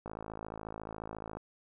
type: click train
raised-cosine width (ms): 1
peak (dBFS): -27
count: 72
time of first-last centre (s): 0.06-1.37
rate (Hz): 54.2
effects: none